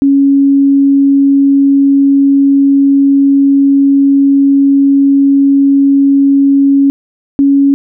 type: tone pair in turn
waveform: sine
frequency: 277.2 / 278.3 Hz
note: C#4 / C#4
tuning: 0 / +7 cents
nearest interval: unison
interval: 7 cents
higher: second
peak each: -4 dBFS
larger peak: neither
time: 0.02-6.9 / 7.39-7.74 s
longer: first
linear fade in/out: 0 ms
effects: none